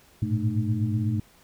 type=tone cluster; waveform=sine; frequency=102.3 / 110.7 / 118.6 / 217.3 / 304.6 Hz; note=G#2 / A2 / A#2 / A3 / D#4; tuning=-26 / +11 / +30 / -21 / -37 cents; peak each=-29 / -27 / -29 / -29 / -34 dBFS; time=0.22-1.2 s; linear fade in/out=5 ms; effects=pink hiss -57 dBFS RMS until 1.43 s